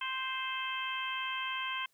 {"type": "harmonic tone", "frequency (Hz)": 523.3, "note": "C5", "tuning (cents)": 0, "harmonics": [2, 3, 4, 5, 6], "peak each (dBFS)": [-38, -41, -42, -40, -40], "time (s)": [0.01, 1.86], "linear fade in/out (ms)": 5, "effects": ["white hiss -73 dBFS RMS until 1.93 s"]}